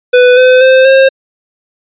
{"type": "tone with pitch steps", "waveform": "square", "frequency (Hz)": [496.7, 508.9, 521.4, 534.2], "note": ["B4", "C5", "C5", "C5"], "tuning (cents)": [10, -48, -6, 36], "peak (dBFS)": -3, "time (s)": [0.13, 1.09], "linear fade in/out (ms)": 10, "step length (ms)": 240, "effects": ["resampled to 8000 Hz"]}